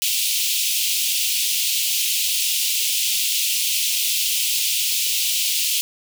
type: high-pass noise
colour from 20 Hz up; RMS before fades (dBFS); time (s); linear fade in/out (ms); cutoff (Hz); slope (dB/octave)
pink; -21; 0.02-5.81; 0; 2600; 48
effects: none